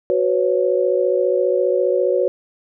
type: chord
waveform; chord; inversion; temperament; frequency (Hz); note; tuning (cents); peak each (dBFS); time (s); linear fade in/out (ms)
sine; F# suspended fourth; none; equal with one note detuned; 370 / 499.6 / 554.4; F#4 / B4 / C#5; 0 / +20 / 0; -19; 0.1-2.28; 0
effects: none